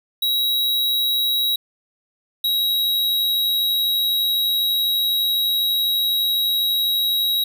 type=tone pair in turn; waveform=square; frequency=3856 / 3839 Hz; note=B7 / B7; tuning=-42 / -50 cents; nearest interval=unison; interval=8 cents; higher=first; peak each=-18 dBFS; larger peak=neither; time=0.22-1.56 / 2.44-7.44 s; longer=second; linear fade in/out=5 ms; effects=none